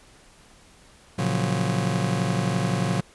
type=chord; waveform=40% pulse; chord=Gb major seventh; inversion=first; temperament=just; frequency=115.62 / 138.75 / 173.43 / 185 Hz; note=Bb2 / Db3 / F3 / Gb3; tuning=-14 / +2 / -12 / 0 cents; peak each=-27 dBFS; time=1.18-3.01 s; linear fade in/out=10 ms; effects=pink hiss -53 dBFS RMS until 3.14 s + resampled to 24000 Hz